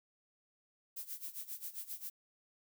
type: noise with tremolo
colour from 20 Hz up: violet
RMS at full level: -42 dBFS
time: 0.96-2.1 s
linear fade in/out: 10 ms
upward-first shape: sine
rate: 7.5 Hz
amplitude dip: 85%
effects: none